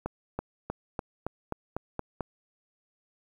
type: accelerating click train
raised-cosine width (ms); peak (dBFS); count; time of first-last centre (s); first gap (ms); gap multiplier
1; -17; 9; 0.06-2.207; 330; 0.94
effects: 9-bit